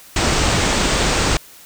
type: low-pass noise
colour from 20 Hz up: pink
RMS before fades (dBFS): -17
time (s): 0.16-1.37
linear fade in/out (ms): 2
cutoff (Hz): 8700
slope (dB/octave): 96
effects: white hiss -43 dBFS RMS until 1.65 s